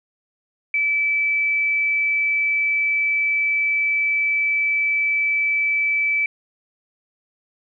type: tone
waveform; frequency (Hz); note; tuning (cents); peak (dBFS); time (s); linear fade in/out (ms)
sine; 2310; D7; -29; -17; 0.74-6.26; 2
effects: none